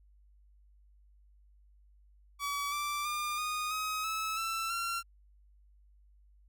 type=tone with pitch steps; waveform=sawtooth; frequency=1141 / 1171 / 1201.9 / 1233.5 / 1266 / 1299.4 / 1333.6 / 1368.7 Hz; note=C#6 / D6 / D6 / D#6 / D#6 / E6 / E6 / F6; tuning=+50 / -5 / +40 / -15 / +30 / -25 / +20 / -35 cents; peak=-29 dBFS; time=2.39-5.03 s; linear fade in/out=50 ms; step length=330 ms; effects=added 50 Hz sine -59 dBFS peak until 6.48 s